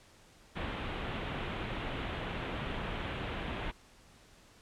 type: low-pass noise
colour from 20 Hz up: pink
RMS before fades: -38 dBFS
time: 0.55-3.72 s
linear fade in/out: 20 ms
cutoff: 3500 Hz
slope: 48 dB/octave
effects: pink hiss -60 dBFS RMS until 4.61 s + low-pass 9000 Hz 12 dB/octave